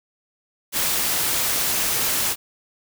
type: noise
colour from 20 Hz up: white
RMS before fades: -22 dBFS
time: 0.72-2.36 s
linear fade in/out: 50 ms
effects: none